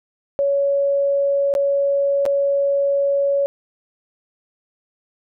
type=tone with dropouts; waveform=sine; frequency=560 Hz; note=C#5; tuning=18 cents sharp; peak=-15 dBFS; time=0.39-3.46 s; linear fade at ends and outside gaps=0 ms; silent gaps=1.539-1.551 / 2.254-2.262 s; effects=none